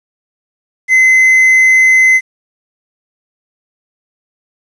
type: tone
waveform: triangle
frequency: 2049 Hz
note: C7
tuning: 37 cents flat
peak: -3 dBFS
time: 0.88-2.21 s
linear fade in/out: 50 ms
effects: resampled to 22050 Hz + 7-bit